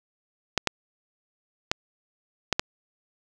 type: clicks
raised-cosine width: 0.2 ms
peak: -4 dBFS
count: 5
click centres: 0.577 / 0.673 / 1.715 / 2.527 / 2.595 s
effects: none